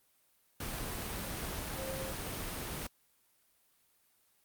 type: tone in noise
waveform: sine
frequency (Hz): 531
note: C5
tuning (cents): +25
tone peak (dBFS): -40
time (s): 1.78-2.12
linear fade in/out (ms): 5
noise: pink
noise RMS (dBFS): -39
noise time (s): 0.6-2.87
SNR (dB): -4
effects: white hiss -71 dBFS RMS until 4.44 s + Opus 32 kbps